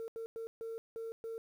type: tone bursts at uneven times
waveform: sine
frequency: 453.6 Hz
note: A#4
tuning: 47 cents flat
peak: -37 dBFS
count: 6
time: 0-0.08 / 0.16-0.26 / 0.36-0.47 / 0.61-0.78 / 0.96-1.12 / 1.24-1.38 s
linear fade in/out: 0 ms
effects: tanh soft clip ceiling -37 dBFS + 11-bit